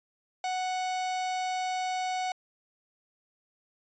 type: tone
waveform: 45% pulse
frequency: 740 Hz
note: F#5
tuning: in tune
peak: -29 dBFS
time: 0.44-2.32 s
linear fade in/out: 2 ms
effects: resampled to 16000 Hz